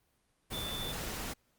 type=tone in noise; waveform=sine; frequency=3520 Hz; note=A7; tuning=in tune; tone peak=-38 dBFS; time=0.52-0.93 s; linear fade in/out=20 ms; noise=pink; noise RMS=-39 dBFS; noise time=0.5-1.34 s; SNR=-2 dB; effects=pink hiss -74 dBFS RMS until 1.58 s + Opus 32 kbps